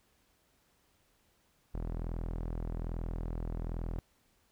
sawtooth tone with low-pass filter, 41.2 Hz, E1, in tune, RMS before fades -37 dBFS, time 1.74-3.99 s, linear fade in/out 0 ms, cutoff 960 Hz, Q 0.56, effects pink hiss -71 dBFS RMS until 4.51 s

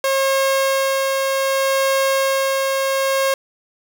sawtooth tone with tremolo, 540 Hz, C#5, 45 cents flat, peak -11 dBFS, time 0.04-3.34 s, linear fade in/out 2 ms, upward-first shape sine, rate 0.65 Hz, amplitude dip 25%, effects none

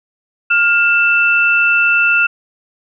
sine tone pair together, 1410 / 2662 Hz, F6 / E7, +16 / +16 cents, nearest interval major seventh, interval 1100 cents, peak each -12 dBFS, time 0.5-2.27 s, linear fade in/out 10 ms, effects none

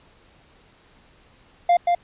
triangle tone with echo, 698.5 Hz, F5, in tune, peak -11 dBFS, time 1.69-1.77 s, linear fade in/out 5 ms, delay 180 ms, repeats 1, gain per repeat -3 dB, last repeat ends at 1.95 s, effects pink hiss -55 dBFS RMS until 2.03 s + resampled to 8000 Hz

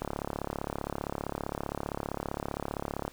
click train, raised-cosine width 1 ms, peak -18 dBFS, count 109, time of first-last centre 0.02-3.079 s, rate 35.3 Hz, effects pink hiss -55 dBFS RMS until 3.12 s

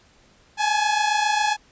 sawtooth tone pair together, 830.6 / 857.9 Hz, G#5 / A5, 0 / -44 cents, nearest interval minor second, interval 56 cents, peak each -18 dBFS, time 0.57-1.57 s, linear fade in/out 50 ms, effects pink hiss -56 dBFS RMS until 1.71 s + resampled to 16000 Hz

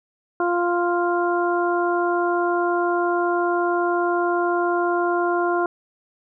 harmonic tone, 349.2 Hz, F4, in tune, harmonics 1 / 2 / 3 / 4, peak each -21 / -24 / -26 / -27 dBFS, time 0.4-5.66 s, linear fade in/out 2 ms, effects none

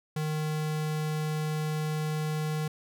square tone, 154.1 Hz, D#3, 16 cents flat, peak -29 dBFS, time 0.16-2.68 s, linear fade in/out 5 ms, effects none

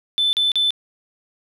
sine tone bursts, 3520 Hz, A7, in tune, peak -14 dBFS, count 3, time 0.18-0.706 s, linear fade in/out 0 ms, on 150 ms, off 38 ms, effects tanh soft clip ceiling -12 dBFS + 9-bit

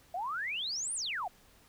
sine exponential two-way sweep, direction up then down, 672 to 9840 to 672 Hz, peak -33 dBFS, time 0.14-1.28 s, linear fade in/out 5 ms, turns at 0.94 s, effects pink hiss -62 dBFS RMS until 1.68 s

